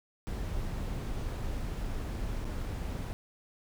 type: noise with dropouts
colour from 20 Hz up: brown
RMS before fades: -35 dBFS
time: 0.27-3.13 s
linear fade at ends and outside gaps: 0 ms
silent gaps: 2.444-2.452 s
effects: none